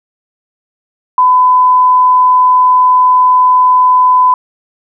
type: tone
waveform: sine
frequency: 1006 Hz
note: B5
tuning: 32 cents sharp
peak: -4 dBFS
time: 1.18-4.34 s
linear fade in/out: 2 ms
effects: none